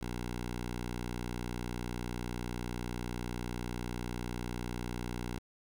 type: tone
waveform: 10% pulse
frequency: 60 Hz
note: B1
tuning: 49 cents flat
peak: -28 dBFS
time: 0.01-5.39 s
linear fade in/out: 10 ms
effects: 9-bit